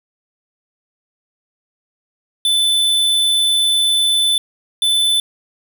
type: tone bursts at uneven times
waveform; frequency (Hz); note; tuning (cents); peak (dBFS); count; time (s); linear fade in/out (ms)
square; 3512; A7; -4; -13; 2; 2.45-4.38 / 4.82-5.2; 2
effects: none